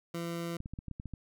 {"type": "tone", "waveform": "20% pulse", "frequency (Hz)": 169.3, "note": "E3", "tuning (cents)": 46, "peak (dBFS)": -30, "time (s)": [0.14, 0.57], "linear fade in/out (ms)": 5}
{"type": "clicks", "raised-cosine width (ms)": 5, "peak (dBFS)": -28, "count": 9, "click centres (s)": [0.604, 0.659, 0.736, 0.789, 0.883, 0.913, 0.999, 1.057, 1.137]}
{"effects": []}